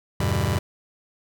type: chord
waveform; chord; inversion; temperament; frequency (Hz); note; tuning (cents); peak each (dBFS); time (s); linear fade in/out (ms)
sawtooth; E minor seventh; none; just; 82.41 / 98.89 / 123.61 / 148.33; E2 / G2 / B2 / D3; 0 / +16 / +2 / +18; -22 / -20 / -22 / -26; 0.2-0.59; 5
effects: none